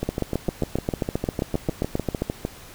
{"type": "two click trains", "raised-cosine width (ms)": 2, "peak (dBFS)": [-9, -11], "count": [17, 17], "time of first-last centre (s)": [[0.09, 2.22], [0.03, 2.451]], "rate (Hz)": [7.51, 6.61], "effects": ["pink hiss -44 dBFS RMS until 2.74 s"]}